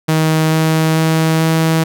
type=tone with pitch steps; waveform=sawtooth; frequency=158.1 / 159.2 / 160.31 / 161.42 Hz; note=D#3 / D#3 / E3 / E3; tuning=+28 / +40 / -48 / -36 cents; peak=-7 dBFS; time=0.08-1.84 s; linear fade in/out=10 ms; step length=440 ms; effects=none